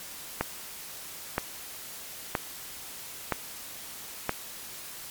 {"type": "click train", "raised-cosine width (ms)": 0.5, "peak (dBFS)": -10, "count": 5, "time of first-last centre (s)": [0.41, 4.293], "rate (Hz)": 1.03, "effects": ["white hiss -42 dBFS RMS until 5.1 s", "MP3 96 kbps"]}